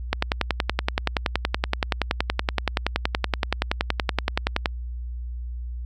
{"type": "click train", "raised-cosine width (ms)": 0.3, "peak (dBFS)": -4, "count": 49, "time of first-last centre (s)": [0.13, 4.658], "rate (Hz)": 10.6, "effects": ["added 60 Hz sine -29 dBFS peak until 5.85 s"]}